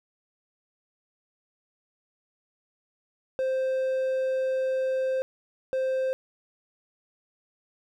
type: tone bursts at uneven times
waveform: triangle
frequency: 523.3 Hz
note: C5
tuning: in tune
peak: -22 dBFS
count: 2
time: 3.39-5.22 / 5.73-6.13 s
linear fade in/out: 0 ms
effects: none